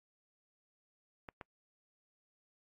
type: clicks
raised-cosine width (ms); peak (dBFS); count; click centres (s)
0.5; -30; 2; 1.288 / 1.412
effects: noise-tail reverb RT60 0.1 s tail -26 dB re dry + AAC 64 kbps